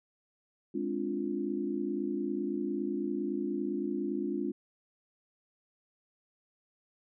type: chord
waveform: sine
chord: D half-diminished seventh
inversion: second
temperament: equal with one note detuned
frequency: 207.7 / 261.6 / 291.5 / 349.2 Hz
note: Ab3 / C4 / D4 / F4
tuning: 0 / 0 / -13 / 0 cents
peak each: -37 / -38 / -35 / -35 dBFS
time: 0.74-4.52 s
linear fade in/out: 10 ms
effects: none